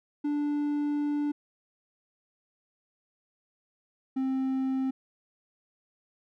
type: tone pair in turn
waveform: triangle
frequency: 292.8 / 264 Hz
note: D4 / C4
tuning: -5 / +16 cents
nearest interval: major second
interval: 179 cents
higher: first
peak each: -24 dBFS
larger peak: neither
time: 0.24-1.32 / 4.16-4.91 s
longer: first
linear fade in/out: 10 ms
effects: none